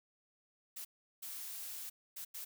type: noise bursts at uneven times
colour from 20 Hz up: blue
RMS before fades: -45 dBFS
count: 4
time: 0.76-0.85 / 1.22-1.9 / 2.16-2.25 / 2.34-2.45 s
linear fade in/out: 10 ms
effects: none